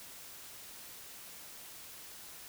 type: silence
effects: white hiss -50 dBFS RMS until 2.48 s